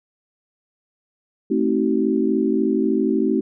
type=chord; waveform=sine; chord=A diminished seventh; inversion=none; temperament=just; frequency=220 / 264 / 316.8 / 380.2 Hz; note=A3 / C4 / Eb4 / Gb4; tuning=0 / +16 / +31 / +47 cents; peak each=-22 dBFS; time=1.5-3.41 s; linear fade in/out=10 ms; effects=none